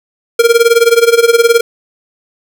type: tone with tremolo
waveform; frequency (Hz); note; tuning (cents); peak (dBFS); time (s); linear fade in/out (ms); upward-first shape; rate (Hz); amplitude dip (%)
square; 466.2; A#4; 0; -3; 0.39-1.61; 5; sine; 19; 85
effects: none